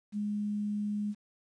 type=tone with quantisation; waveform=sine; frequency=207.7 Hz; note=G#3; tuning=in tune; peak=-30 dBFS; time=0.12-1.15 s; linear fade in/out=50 ms; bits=10; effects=resampled to 22050 Hz